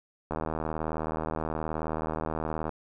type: click train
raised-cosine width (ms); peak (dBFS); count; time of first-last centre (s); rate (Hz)
1; -17; 189; 0.31-2.693; 78.9
effects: none